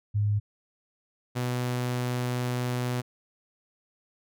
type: tone pair in turn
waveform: sine / sawtooth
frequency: 103.83 / 123.97 Hz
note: G#2 / B2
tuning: 0 / +7 cents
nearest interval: minor third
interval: 307 cents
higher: second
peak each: -22 / -23 dBFS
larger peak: first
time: 0.14-0.4 / 1.35-3.02 s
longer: second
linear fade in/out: 20 ms
effects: none